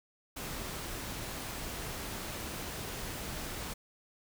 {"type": "noise", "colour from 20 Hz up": "pink", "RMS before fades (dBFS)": -40, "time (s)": [0.36, 3.74], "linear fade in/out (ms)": 10, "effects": []}